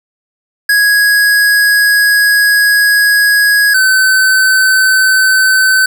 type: tone pair in turn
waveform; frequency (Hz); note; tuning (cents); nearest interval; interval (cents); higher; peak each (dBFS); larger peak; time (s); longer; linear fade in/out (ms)
square; 1661.2 / 1526.1; G#6 / G6; 0 / -47; minor second; 147; first; -7; neither; 0.69-3.74 / 3.74-5.86; first; 5
effects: none